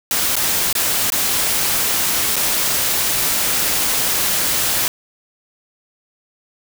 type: noise with dropouts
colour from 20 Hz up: white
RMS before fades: -18 dBFS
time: 0.11-4.88 s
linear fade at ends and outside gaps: 1 ms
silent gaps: 0.356-0.365 / 0.728-0.752 / 1.102-1.121 / 2.358-2.364 s
effects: none